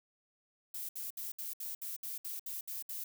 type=noise bursts; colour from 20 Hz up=violet; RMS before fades=-41 dBFS; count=11; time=0.74-3.04 s; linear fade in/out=5 ms; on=150 ms; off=65 ms; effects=none